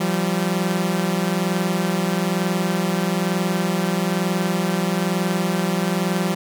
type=tone pair together; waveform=sawtooth; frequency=172.21 / 193.3 Hz; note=F3 / G3; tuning=-24 / -24 cents; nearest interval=major second; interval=200 cents; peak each=-18 dBFS; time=0-6.35 s; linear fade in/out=10 ms; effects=none